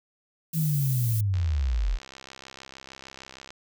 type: linear sweep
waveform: sine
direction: down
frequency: 164.81 to 36.71 Hz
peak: -22 dBFS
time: 0.53-1.99 s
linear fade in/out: 50 ms
type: noise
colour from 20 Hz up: violet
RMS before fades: -34 dBFS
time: 0.53-1.21 s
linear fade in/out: 5 ms
type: click train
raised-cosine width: 0.2 ms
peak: -25 dBFS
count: 145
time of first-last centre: 1.34-3.505 s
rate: 66.5 Hz
effects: none